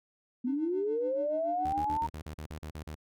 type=linear sweep; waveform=sine; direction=up; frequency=238.6 to 930 Hz; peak=-28 dBFS; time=0.44-2.07 s; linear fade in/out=10 ms
type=tone with tremolo; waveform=triangle; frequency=300.8 Hz; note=D4; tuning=42 cents sharp; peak=-34 dBFS; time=0.46-2.06 s; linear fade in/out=20 ms; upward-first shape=triangle; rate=7 Hz; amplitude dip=95%
type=tone bursts; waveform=sawtooth; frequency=77.1 Hz; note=D#2; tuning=15 cents flat; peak=-35 dBFS; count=11; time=1.65-2.952 s; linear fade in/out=5 ms; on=82 ms; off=40 ms
effects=none